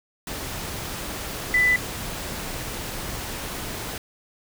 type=tone in noise; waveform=sine; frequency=1993 Hz; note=B6; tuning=15 cents sharp; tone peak=-16 dBFS; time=1.54-1.76 s; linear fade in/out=2 ms; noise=pink; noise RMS=-32 dBFS; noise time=0.27-3.98 s; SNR=+13 dB; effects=none